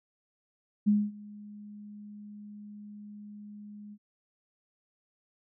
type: tone with ADSR envelope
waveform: sine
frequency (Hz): 207.7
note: G#3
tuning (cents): 0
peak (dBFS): -19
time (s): 0.86-3.98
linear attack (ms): 22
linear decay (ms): 230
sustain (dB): -24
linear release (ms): 54
effects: none